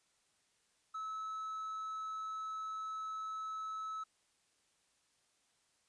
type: tone with hard clipping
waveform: triangle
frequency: 1299 Hz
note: E6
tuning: 26 cents flat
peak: -40 dBFS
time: 0.94-4.04 s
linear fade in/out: 10 ms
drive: 5 dB
effects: white hiss -75 dBFS RMS until 5.88 s + resampled to 22050 Hz